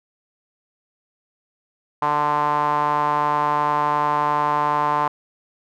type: tone with band-pass filter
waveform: sawtooth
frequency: 148.1 Hz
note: D3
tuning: 15 cents sharp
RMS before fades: -20 dBFS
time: 2.02-5.08 s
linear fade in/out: 5 ms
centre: 980 Hz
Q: 6.2
effects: none